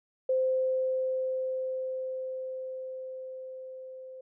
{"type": "tone with level ramp", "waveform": "sine", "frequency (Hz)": 519, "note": "C5", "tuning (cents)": -14, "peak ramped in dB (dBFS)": [-23, -42], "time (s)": [0.29, 4.21], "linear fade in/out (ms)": 5, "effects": []}